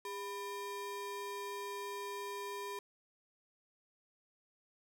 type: ring-modulated tone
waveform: square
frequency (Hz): 698.5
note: F5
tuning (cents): 0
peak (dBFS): -38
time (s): 0.05-2.79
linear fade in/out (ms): 2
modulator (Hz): 294
effects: 11-bit